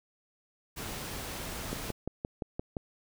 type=noise; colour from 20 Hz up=pink; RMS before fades=-39 dBFS; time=0.76-1.92 s; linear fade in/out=20 ms
type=click train; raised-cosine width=2 ms; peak=-20 dBFS; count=7; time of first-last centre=1.73-2.768 s; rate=5.78 Hz
effects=none